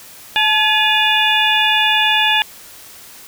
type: tone cluster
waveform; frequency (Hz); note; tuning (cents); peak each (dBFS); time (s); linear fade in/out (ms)
sine; 865 / 1701 / 2475 / 2856 / 3480; A5 / G#6 / D#7 / F7 / A7; -30 / +41 / -10 / +38 / -20; -18; 0.36-2.42; 0
effects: white hiss -39 dBFS RMS until 3.27 s